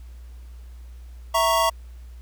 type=chord; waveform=square; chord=A# diminished; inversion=second; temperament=equal; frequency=659.3 / 932.3 / 1108.7 Hz; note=E5 / A#5 / C#6; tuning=0 / 0 / 0 cents; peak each=-23 dBFS; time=1.34-1.7 s; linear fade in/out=10 ms; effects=added 60 Hz sine -38 dBFS peak until 2.21 s + pink hiss -59 dBFS RMS until 2.21 s